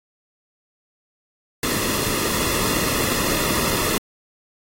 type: noise with comb filter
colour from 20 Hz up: pink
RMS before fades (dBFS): -22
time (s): 1.63-3.98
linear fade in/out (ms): 2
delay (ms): 1.3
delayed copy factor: -0.6
effects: AAC 48 kbps